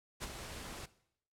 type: noise with ADSR envelope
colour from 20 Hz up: pink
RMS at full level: -39 dBFS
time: 0.2-0.86 s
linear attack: 32 ms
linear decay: 29 ms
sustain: -7 dB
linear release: 8 ms
effects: noise-tail reverb RT60 0.7 s tail -18 dB re dry + low-pass 11000 Hz 12 dB/octave